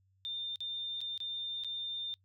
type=tone with dropouts; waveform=sine; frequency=3605 Hz; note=A7; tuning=41 cents sharp; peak=-36 dBFS; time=0.25-2.14 s; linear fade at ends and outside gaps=0 ms; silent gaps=0.558-0.605 / 1.006-1.014 / 1.177-1.203 / 1.637-1.646 s; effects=noise-tail reverb RT60 0.1 s tail -23 dB re dry + added 95 Hz sine -68 dBFS peak until 2.24 s